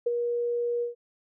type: tone with ADSR envelope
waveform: sine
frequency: 477.3 Hz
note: A#4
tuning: 41 cents sharp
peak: -20 dBFS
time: 0.06-0.95 s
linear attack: 9 ms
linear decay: 21 ms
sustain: -5 dB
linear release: 130 ms
effects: none